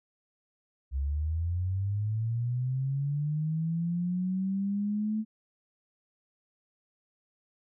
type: linear sweep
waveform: sine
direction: up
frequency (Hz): 65.41 to 219.3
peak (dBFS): -27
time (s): 0.91-5.25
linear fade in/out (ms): 50
effects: none